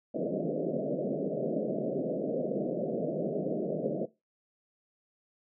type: band-pass noise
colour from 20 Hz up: white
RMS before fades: -32 dBFS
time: 0.14-4.06 s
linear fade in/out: 10 ms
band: 140 to 640 Hz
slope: 96 dB/octave
effects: noise-tail reverb RT60 0.2 s tail -17 dB re dry